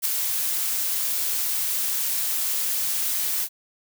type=noise with ADSR envelope; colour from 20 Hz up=blue; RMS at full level=-21 dBFS; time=0.02-3.49 s; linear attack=33 ms; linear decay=9 ms; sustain=-4 dB; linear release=64 ms; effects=none